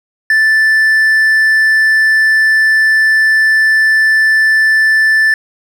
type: tone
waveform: triangle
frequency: 1760 Hz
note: A6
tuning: in tune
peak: -5 dBFS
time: 0.3-5.34 s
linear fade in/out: 2 ms
effects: none